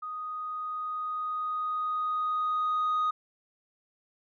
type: tone with level ramp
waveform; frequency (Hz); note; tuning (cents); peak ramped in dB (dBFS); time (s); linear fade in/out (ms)
sine; 1244.5; D#6; 0; -34 to -22; 0.02-3.11; 10
effects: tanh soft clip ceiling -23 dBFS